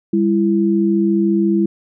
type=tone pair together; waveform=sine; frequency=199.8 / 334.3 Hz; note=G3 / E4; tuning=+33 / +24 cents; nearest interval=major sixth; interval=891 cents; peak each=-15 dBFS; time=0.13-1.66 s; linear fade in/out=5 ms; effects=none